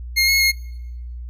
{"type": "tone with pitch steps", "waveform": "25% pulse", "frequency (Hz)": [2137, 2173, 2150], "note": ["C7", "C#7", "C7"], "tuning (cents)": [36, -35, 47], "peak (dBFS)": -10, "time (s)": [0.16, 0.52], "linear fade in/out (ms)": 20, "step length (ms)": 120, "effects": ["noise-tail reverb RT60 0.9 s tail -24 dB re dry", "added 60 Hz sine -29 dBFS peak until 1.29 s"]}